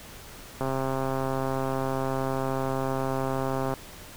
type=click train; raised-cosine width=1 ms; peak=-15 dBFS; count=417; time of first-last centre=0.61-3.738 s; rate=133 Hz; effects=pink hiss -45 dBFS RMS until 4.16 s